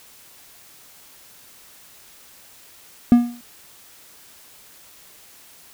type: tone with exponential decay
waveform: triangle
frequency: 240 Hz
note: B3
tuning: 49 cents flat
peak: -3 dBFS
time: 3.12-3.41 s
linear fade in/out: 0 ms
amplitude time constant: 62 ms
effects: white hiss -48 dBFS RMS until 5.73 s